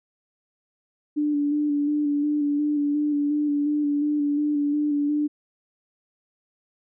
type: tone with vibrato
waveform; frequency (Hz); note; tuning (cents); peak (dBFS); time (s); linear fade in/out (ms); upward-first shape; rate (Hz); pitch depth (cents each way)
sine; 293.2; D4; -3; -20; 1.16-5.28; 20; square; 2.8; 22
effects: none